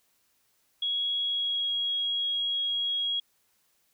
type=tone with pitch glide; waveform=sine; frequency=3326 to 3301 Hz; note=G#7 to G#7; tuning=+2 to -11 cents; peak=-26 dBFS; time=0.82-3.2 s; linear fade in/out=5 ms; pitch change=-13 cents; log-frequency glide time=1.22-1.7 s; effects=white hiss -70 dBFS RMS until 3.93 s